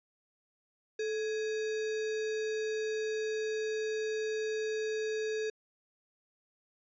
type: tone with sample-and-hold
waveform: sine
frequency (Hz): 434.9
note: A4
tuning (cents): -20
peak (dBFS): -31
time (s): 0.99-5.5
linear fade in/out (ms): 5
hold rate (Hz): 2100
effects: resampled to 16000 Hz